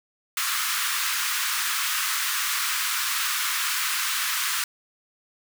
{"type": "high-pass noise", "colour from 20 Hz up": "pink", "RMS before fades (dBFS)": -26, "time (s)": [0.37, 4.64], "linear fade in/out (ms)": 2, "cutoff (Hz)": 1100, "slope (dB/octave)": 48, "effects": []}